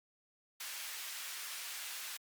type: high-pass noise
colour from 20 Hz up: pink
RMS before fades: -44 dBFS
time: 0.6-2.17 s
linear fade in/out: 5 ms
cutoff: 1800 Hz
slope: 12 dB/octave
effects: Opus 48 kbps